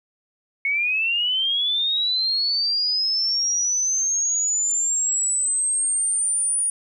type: linear sweep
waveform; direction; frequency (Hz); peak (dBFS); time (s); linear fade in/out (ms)
sine; up; 2193 to 9610; -19; 0.65-6.7; 2
effects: 10-bit